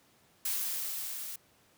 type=noise with level ramp; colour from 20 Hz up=blue; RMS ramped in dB=-32 to -41 dBFS; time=0.45-1.36 s; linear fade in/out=5 ms; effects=pink hiss -65 dBFS RMS until 1.77 s + high-pass 100 Hz 12 dB/octave